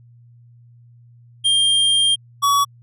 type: tone pair in turn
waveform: square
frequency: 3200 / 1131.4 Hz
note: G7 / C#6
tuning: +35 / +35 cents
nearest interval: octave + tritone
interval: 1800 cents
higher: first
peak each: -14 dBFS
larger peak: neither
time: 1.44-2.16 / 2.42-2.65 s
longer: first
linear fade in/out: 20 ms
effects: added 119 Hz sine -45 dBFS peak until 2.82 s + resampled to 32000 Hz